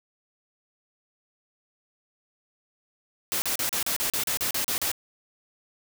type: noise bursts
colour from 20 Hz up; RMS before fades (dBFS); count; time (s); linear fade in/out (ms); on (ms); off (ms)
white; -27; 12; 3.32-4.916; 0; 100; 36
effects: none